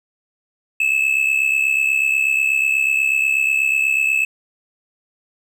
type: tone with amplitude modulation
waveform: triangle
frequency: 2604 Hz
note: E7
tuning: 22 cents flat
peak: -10 dBFS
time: 0.8-4.25 s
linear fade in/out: 5 ms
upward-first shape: sine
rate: 68.2 Hz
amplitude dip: 70%
effects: none